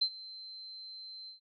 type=tone with ADSR envelope; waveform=sine; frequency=4100 Hz; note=C8; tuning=36 cents flat; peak=-24 dBFS; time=0.01-1.4 s; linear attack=10 ms; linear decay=69 ms; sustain=-20 dB; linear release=120 ms; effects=none